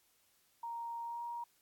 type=tone with pitch glide; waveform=sine; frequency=933 to 944.4 Hz; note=A#5 to A#5; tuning=+1 to +22 cents; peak=-39 dBFS; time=0.63-1.44 s; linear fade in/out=5 ms; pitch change=+21 cents; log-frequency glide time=1.04-1.22 s; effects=white hiss -72 dBFS RMS until 1.61 s + AAC 64 kbps